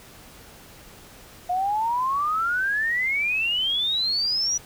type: exponential sweep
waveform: sine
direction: up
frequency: 707 to 5920 Hz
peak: -21 dBFS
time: 1.49-4.58 s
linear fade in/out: 10 ms
effects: pink hiss -47 dBFS RMS until 4.65 s